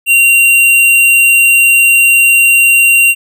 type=tone; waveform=square; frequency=2762 Hz; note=F7; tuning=20 cents flat; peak=-5 dBFS; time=0.06-3.15 s; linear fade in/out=50 ms; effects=none